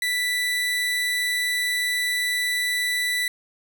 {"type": "tone", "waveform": "30% pulse", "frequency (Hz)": 1975.5, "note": "B6", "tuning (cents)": 0, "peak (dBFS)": -19, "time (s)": [0.02, 3.28], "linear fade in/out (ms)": 2, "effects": []}